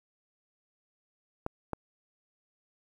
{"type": "clicks", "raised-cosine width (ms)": 1, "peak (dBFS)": -18, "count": 2, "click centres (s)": [1.464, 1.733], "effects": ["9-bit"]}